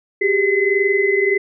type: tone cluster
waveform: sine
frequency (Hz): 385.3 / 406.8 / 2035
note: G4 / G#4 / C7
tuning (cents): -30 / -36 / -49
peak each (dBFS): -18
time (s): 0.21-1.38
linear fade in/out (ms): 10
effects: none